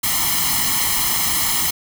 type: noise with comb filter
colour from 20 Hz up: white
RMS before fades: -19 dBFS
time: 0.03-1.71 s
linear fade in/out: 10 ms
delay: 0.97 ms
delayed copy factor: +1
effects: none